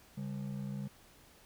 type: ring-modulated tone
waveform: triangle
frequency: 170.2 Hz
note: F3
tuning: 44 cents flat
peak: -32 dBFS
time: 0.17-0.88 s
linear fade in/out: 10 ms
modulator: 30.2 Hz
effects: pink hiss -61 dBFS RMS until 1.45 s